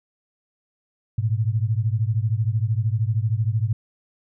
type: beating tone pair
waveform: sine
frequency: 105.6 / 118.6 Hz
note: G#2 / A#2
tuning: +29 / +30 cents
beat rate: 13 Hz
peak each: -21 / -23 dBFS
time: 1.18-3.73 s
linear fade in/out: 5 ms
effects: none